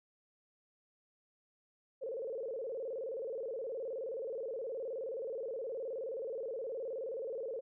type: tone with vibrato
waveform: sine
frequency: 490 Hz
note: B4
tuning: 14 cents flat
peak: -37 dBFS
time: 2.01-7.61 s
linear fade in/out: 20 ms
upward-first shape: square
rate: 19 Hz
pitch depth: 150 cents each way
effects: none